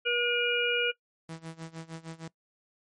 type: harmonic tone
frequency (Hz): 480.3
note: B4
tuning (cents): -48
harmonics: 1 / 3 / 5 / 6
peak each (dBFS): -30 / -30 / -30 / -30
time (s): 0.05-0.92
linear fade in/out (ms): 20
type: tone with tremolo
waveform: sawtooth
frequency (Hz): 163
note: E3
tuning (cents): -19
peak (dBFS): -33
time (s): 1.29-2.28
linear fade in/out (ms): 2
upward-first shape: sine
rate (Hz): 6.5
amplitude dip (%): 90
effects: noise-tail reverb RT60 0.1 s tail -20 dB re dry + MP3 48 kbps